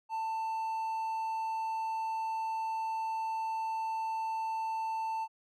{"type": "tone", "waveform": "triangle", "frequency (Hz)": 890, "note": "A5", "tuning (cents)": 20, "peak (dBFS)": -30, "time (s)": [0.09, 5.28], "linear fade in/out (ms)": 50, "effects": []}